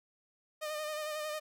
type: tone with vibrato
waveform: sawtooth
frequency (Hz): 610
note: D#5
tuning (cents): -34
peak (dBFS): -32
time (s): 0.61-1.4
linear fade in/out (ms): 20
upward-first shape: sine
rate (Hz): 11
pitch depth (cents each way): 32
effects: none

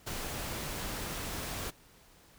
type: noise with ADSR envelope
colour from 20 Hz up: pink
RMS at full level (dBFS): -36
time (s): 0.06-1.71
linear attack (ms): 15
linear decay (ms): 8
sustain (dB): -2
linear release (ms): 18
effects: pink hiss -60 dBFS RMS until 2.38 s

